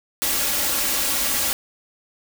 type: noise with comb filter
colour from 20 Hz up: white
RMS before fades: -22 dBFS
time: 0.22-1.53 s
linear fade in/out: 0 ms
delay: 3.6 ms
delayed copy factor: +0.55
effects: none

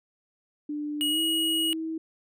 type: tone with pitch glide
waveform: sine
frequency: 296.6 to 321.6 Hz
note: D4 to E4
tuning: +17 to -43 cents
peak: -29 dBFS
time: 0.69-1.98 s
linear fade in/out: 5 ms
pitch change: +140 cents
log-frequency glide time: 1.08-1.2 s
type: tone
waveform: square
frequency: 2900 Hz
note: F#7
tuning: 35 cents flat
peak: -25 dBFS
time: 1.01-1.73 s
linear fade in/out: 0 ms
effects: none

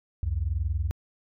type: tone pair together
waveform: sine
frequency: 66.57 / 87.31 Hz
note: C2 / F2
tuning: +31 / 0 cents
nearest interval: perfect fourth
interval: 469 cents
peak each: -27 dBFS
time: 0.23-0.91 s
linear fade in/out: 0 ms
effects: tanh soft clip ceiling -17 dBFS

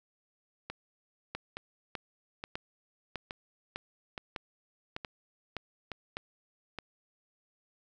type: two click trains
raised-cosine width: 0.3 ms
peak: -22 / -20 dBFS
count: 8 / 9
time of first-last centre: 0.7-6.787 / 1.35-6.169 s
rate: 1.15 / 1.66 Hz
effects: none

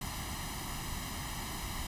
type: noise with comb filter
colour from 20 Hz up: pink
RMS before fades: -39 dBFS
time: 0.01-1.87 s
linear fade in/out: 5 ms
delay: 1 ms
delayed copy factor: +0.75
effects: resampled to 32000 Hz

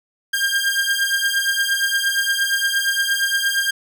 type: beating tone pair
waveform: sawtooth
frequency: 1600 / 1608.6 Hz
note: G6 / G6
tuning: +35 / +44 cents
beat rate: 8.6 Hz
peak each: -17 dBFS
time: 0.33-3.71 s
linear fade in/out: 10 ms
effects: none

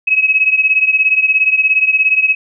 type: beating tone pair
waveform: sine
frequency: 2555 / 2572 Hz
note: D#7 / E7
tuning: +45 / -43 cents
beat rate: 17 Hz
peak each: -11 / -14 dBFS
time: 0.07-2.35 s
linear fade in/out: 10 ms
effects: none

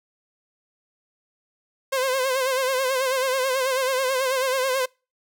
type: tone with vibrato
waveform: sawtooth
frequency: 523.3 Hz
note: C5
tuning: in tune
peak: -17 dBFS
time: 1.92-4.86 s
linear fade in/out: 10 ms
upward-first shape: sine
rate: 9.2 Hz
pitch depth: 67 cents each way
effects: noise-tail reverb RT60 0.3 s tail -26 dB re dry

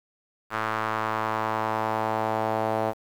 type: tone with band-pass filter sweep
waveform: sawtooth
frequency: 110 Hz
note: A2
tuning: in tune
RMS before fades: -27 dBFS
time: 0.5-2.94 s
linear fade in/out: 50 ms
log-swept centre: 1300 to 690 Hz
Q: 2.2
effects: 8-bit

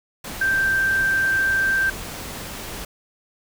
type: tone in noise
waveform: sine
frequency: 1568 Hz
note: G6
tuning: in tune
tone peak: -17 dBFS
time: 0.41-1.9 s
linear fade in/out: 5 ms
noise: pink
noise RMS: -33 dBFS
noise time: 0.24-2.85 s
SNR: +13 dB
effects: none

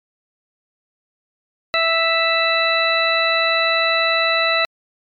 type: harmonic tone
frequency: 659.3 Hz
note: E5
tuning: in tune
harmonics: 1 / 2 / 3 / 4 / 6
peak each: -21 / -21 / -21 / -21 / -21 dBFS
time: 1.74-4.65 s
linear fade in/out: 0 ms
effects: MP3 96 kbps

